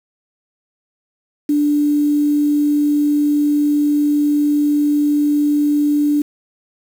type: tone with quantisation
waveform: sine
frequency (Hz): 293.7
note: D4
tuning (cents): 0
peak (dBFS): -12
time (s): 1.49-6.22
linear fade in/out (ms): 5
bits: 6
effects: none